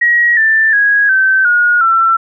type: tone with pitch steps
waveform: sine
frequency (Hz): 1901 / 1773.7 / 1654.9 / 1544.1 / 1440.7 / 1344.2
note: A#6 / A6 / G#6 / G6 / F#6 / E6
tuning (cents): +33 / +13 / -7 / -27 / -47 / +33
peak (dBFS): -7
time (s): 0.01-2.17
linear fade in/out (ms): 10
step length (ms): 360
effects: none